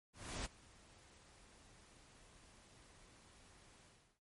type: noise with ADSR envelope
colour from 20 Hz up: pink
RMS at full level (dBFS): -42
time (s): 0.13-4.2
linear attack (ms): 320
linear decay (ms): 19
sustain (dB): -22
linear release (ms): 370
effects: noise-tail reverb RT60 0.1 s tail -18 dB re dry + MP3 48 kbps